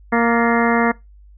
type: harmonic tone with a mistuned harmonic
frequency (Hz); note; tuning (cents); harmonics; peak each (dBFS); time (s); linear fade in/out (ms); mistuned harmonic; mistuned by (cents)
233.1; A#3; 0; 1 / 2 / 3 / 4 / 5 / 6 / 7 / 8 / 9; -17 / -20 / -22 / -23 / -24 / -25 / -25 / -26 / -27; 0.12-0.92; 10; 7; +81
effects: noise-tail reverb RT60 0.2 s tail -22 dB re dry + added 50 Hz sine -42 dBFS peak until 1.37 s